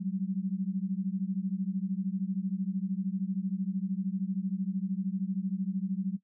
sine beating tone pair, 185 / 198 Hz, F#3 / G3, 0 / +18 cents, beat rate 13 Hz, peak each -31 / -33 dBFS, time 0-6.17 s, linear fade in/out 20 ms, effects noise-tail reverb RT60 0.1 s tail -18 dB re dry

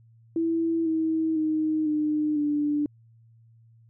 sine tone with pitch steps, 329.6 / 320.4 / 311.5 / 302.8 / 294.3 Hz, E4 / E4 / D#4 / D#4 / D4, 0 / -49 / +2 / -47 / +4 cents, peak -22 dBFS, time 0.36-2.86 s, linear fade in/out 2 ms, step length 500 ms, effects added 114 Hz sine -53 dBFS peak until 3.89 s

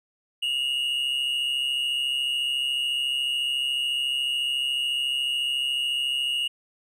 triangle tone pair together, 2758 / 2892 Hz, F7 / F#7, -22 / -40 cents, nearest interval minor second, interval 82 cents, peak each -29 / -23 dBFS, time 0.42-6.48 s, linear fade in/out 10 ms, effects none

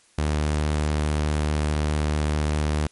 sawtooth tone, 75.4 Hz, D2, 46 cents sharp, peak -17 dBFS, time 0.18-2.87 s, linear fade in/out 5 ms, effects white hiss -58 dBFS RMS until 2.91 s + MP3 48 kbps

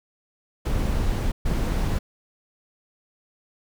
brown noise bursts at uneven times, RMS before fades -23 dBFS, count 2, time 0.65-1.32 / 1.45-1.99 s, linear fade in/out 10 ms, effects none

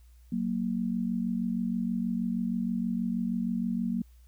sine tone pair together, 186.78 / 233.1 Hz, F#3 / A#3, +17 / 0 cents, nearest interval major third, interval 383 cents, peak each -31 / -29 dBFS, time 0.32-4.02 s, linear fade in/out 5 ms, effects added 60 Hz sine -52 dBFS peak until 4.27 s + white hiss -69 dBFS RMS until 4.27 s

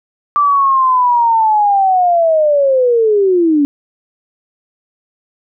sine linear sweep, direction down, 1174.7 to 279.2 Hz, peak -8 dBFS, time 0.36-3.65 s, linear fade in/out 0 ms, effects none

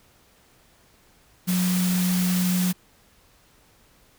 sine tone in noise, 181.5 Hz, F#3, 33 cents flat, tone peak -20 dBFS, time 1.47-2.73 s, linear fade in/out 20 ms, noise white, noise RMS -30 dBFS, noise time 1.47-2.73 s, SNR +7 dB, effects pink hiss -58 dBFS RMS until 4.18 s

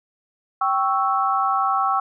sine chord, C# diminished, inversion second, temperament equal with one note detuned, 779.5 / 1108.7 / 1318.5 Hz, G5 / C#6 / E6, -10 / 0 / 0 cents, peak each -22 dBFS, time 0.61-2 s, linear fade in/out 5 ms, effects none

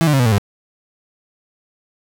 35% pulse tone with pitch steps, 164.81 / 149.4 / 135.42 / 122.76 / 111.28 / 100.87 Hz, E3 / D3 / C#3 / B2 / A2 / G2, 0 / +30 / -40 / -10 / +20 / +50 cents, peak -10 dBFS, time 0.01-0.382 s, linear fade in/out 0 ms, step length 62 ms, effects none

